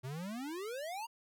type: exponential sweep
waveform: square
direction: up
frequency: 122.8 to 961 Hz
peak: -40 dBFS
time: 0.03-1.07 s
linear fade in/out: 20 ms
effects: none